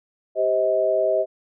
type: chord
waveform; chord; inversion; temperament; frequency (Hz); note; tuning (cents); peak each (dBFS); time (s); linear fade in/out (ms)
sine; C minor; second; equal with one note detuned; 392 / 523.3 / 634.2; G4 / C5 / Eb5; 0 / 0 / +33; -25 / -24 / -19; 0.35-1.26; 50
effects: none